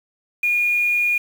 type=tone with quantisation; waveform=sine; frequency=2435 Hz; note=D#7; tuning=38 cents flat; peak=-16 dBFS; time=0.43-1.18 s; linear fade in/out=5 ms; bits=6; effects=none